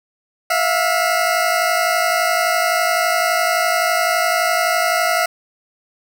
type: tone pair together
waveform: 20% pulse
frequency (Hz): 659.3 / 711.1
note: E5 / F5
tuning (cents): 0 / +31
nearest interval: minor second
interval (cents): 131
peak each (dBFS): -13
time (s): 0.5-5.26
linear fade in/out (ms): 5
effects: none